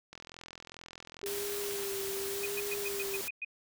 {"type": "click train", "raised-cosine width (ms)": 0.2, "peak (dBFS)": -29, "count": 74, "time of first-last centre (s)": [0.13, 1.852], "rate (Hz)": 42.4}
{"type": "tone with vibrato", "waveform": "sine", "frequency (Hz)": 399.3, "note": "G4", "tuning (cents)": 32, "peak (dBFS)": -36, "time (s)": [1.23, 3.21], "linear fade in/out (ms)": 0, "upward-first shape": "sine", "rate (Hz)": 0.87, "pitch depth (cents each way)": 33}
{"type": "noise", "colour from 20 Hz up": "white", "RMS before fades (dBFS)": -39, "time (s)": [1.26, 3.28], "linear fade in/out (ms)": 0}
{"type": "tone bursts", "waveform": "sine", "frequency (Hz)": 2489, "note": "D#7", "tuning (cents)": 0, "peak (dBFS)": -34, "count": 8, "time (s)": [2.43, 3.448], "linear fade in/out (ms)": 5, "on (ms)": 31, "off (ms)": 110}
{"effects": []}